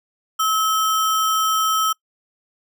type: tone with sample-and-hold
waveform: sine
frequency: 1293 Hz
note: E6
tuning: 34 cents flat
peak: -16 dBFS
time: 0.39-1.93 s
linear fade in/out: 10 ms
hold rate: 4410 Hz
effects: noise-tail reverb RT60 0.1 s tail -25 dB re dry